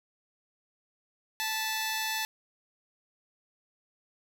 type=tone pair together; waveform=10% pulse; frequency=876 / 1969.2 Hz; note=A5 / B6; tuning=-8 / -6 cents; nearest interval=octave + major second; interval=1402 cents; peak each=-22 / -29 dBFS; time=1.4-2.25 s; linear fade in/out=0 ms; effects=none